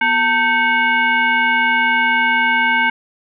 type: tone with frequency modulation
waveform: sine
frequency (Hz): 1554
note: G6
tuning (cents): -16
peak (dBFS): -12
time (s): 0.01-2.9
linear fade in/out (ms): 5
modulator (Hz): 654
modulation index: 1.3
effects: none